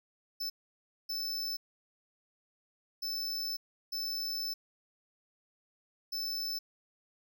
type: tone bursts at uneven times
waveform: square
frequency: 5274 Hz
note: E8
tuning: in tune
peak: -34 dBFS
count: 5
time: 0.4-0.5 / 1.09-1.57 / 3.02-3.57 / 3.92-4.54 / 6.12-6.59 s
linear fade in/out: 10 ms
effects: none